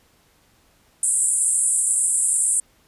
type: band-pass noise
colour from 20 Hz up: pink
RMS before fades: -20 dBFS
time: 1.03-2.6 s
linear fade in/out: 2 ms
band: 7900 to 10000 Hz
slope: 96 dB/octave
effects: pink hiss -59 dBFS RMS until 2.87 s + resampled to 32000 Hz